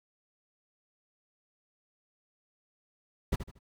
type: noise with echo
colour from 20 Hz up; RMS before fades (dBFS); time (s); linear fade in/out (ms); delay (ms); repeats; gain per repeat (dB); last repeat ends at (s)
brown; -27; 3.32-3.36; 10; 77; 3; -10; 3.591
effects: none